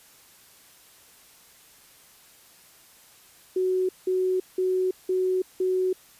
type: tone bursts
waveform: sine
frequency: 371.2 Hz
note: F#4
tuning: 6 cents sharp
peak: -21 dBFS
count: 5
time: 3.56-5.93 s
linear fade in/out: 5 ms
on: 330 ms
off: 180 ms
effects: white hiss -54 dBFS RMS until 6.19 s + resampled to 32000 Hz